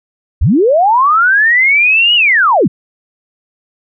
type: linear two-way sweep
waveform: sine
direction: up then down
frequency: 45.03 to 2950 to 111.7 Hz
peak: -6 dBFS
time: 0.41-2.68 s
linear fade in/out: 10 ms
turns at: 2.15 s
effects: none